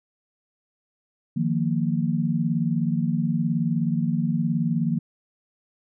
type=chord; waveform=sine; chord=Eb suspended second; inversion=none; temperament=equal with one note detuned; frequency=155.56 / 174.61 / 231.6 Hz; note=Eb3 / F3 / Bb3; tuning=0 / 0 / -11 cents; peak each=-25 dBFS; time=1.36-4.99 s; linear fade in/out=10 ms; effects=none